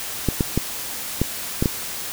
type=clicks; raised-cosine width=3 ms; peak=-5 dBFS; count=6; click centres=0.287 / 0.408 / 0.576 / 1.216 / 1.625 / 1.658 s; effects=white hiss -30 dBFS RMS until 2.12 s